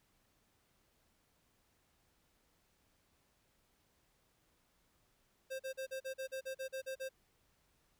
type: tone bursts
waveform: square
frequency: 529 Hz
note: C5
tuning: 19 cents sharp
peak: -40 dBFS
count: 12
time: 5.5-7.092 s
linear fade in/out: 20 ms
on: 96 ms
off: 40 ms
effects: pink hiss -75 dBFS RMS until 7.99 s